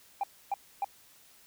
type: tone bursts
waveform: sine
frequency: 799 Hz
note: G5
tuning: 33 cents sharp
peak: -25 dBFS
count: 3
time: 0.21-0.845 s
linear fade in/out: 2 ms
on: 25 ms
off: 280 ms
effects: tanh soft clip ceiling -26 dBFS + white hiss -59 dBFS RMS until 1.46 s